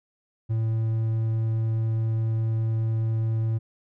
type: tone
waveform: triangle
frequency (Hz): 111.9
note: A2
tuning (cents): +30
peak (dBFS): -20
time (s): 0.49-3.59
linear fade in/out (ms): 20
effects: none